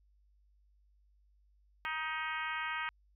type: harmonic tone with a mistuned harmonic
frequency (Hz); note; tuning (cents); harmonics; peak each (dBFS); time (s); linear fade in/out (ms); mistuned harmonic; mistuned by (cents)
313.8; D#4; +15; 3 / 4 / 5 / 6 / 7 / 8 / 9 / 10; -42 / -41 / -41 / -42 / -43 / -45 / -50 / -50; 1.85-2.89; 0; 6; +17
effects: added 50 Hz sine -65 dBFS peak until 3.15 s